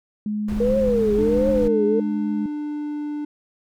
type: tone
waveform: sine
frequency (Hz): 210.5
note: G#3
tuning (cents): +24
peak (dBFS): -22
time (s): 0.26-2.46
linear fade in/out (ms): 2
type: noise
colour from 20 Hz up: brown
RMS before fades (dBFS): -30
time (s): 0.48-1.68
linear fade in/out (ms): 5
type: tone with vibrato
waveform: sine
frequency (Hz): 471.6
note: A#4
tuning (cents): +20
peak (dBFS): -17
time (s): 0.6-2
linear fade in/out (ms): 5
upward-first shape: triangle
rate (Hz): 1.4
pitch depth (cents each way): 250
type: tone with pitch glide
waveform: triangle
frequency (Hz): 300 to 296.2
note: D4 to D4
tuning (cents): +37 to +15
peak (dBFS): -23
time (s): 1.18-3.25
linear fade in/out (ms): 5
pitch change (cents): -22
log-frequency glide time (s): 1.33-3.1
effects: none